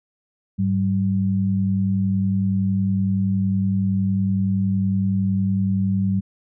sine tone pair together, 101.43 / 192.2 Hz, G#2 / G3, -40 / -34 cents, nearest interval major seventh, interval 1106 cents, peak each -22 / -19 dBFS, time 0.58-6.21 s, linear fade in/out 20 ms, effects none

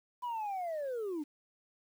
sine linear sweep, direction down, 1000 to 280.6 Hz, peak -32 dBFS, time 0.22-1.24 s, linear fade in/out 20 ms, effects tanh soft clip ceiling -33 dBFS + 10-bit

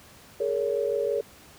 sine tone cluster, 417.9 / 463.9 / 564 Hz, G#4 / A#4 / C#5, +11 / -8 / +30 cents, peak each -28 dBFS, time 0.4-1.21 s, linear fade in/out 5 ms, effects pink hiss -51 dBFS RMS until 1.58 s + high-pass 60 Hz 12 dB/octave

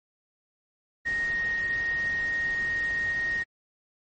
sine tone in noise, 1864.7 Hz, A#6, in tune, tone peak -25 dBFS, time 1.05-3.44 s, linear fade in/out 20 ms, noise pink, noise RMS -42 dBFS, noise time 1.05-3.44 s, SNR +14 dB, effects low-pass 6000 Hz 12 dB/octave + MP3 32 kbps

